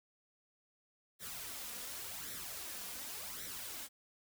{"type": "noise with flanger", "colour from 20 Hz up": "white", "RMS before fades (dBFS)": -45, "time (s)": [1.19, 3.89], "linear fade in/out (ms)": 50, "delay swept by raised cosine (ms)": [0.52, 4.22], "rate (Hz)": 0.89, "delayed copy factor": 0.6, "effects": []}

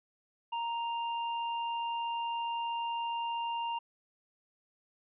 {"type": "tone", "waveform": "square", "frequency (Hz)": 932.3, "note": "A#5", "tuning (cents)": 0, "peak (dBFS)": -33, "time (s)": [0.52, 3.79], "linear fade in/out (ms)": 10, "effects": ["resampled to 8000 Hz"]}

